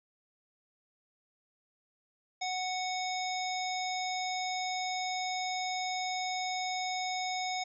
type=harmonic tone; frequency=740 Hz; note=F#5; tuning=in tune; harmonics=1 / 3 / 5 / 7 / 9; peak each=-34 / -39 / -41 / -42 / -44 dBFS; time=2.41-7.64 s; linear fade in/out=10 ms; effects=none